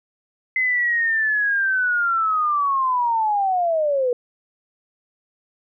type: linear sweep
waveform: sine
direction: down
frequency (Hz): 2054 to 478.8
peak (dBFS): -17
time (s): 0.56-4.13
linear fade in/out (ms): 2
effects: none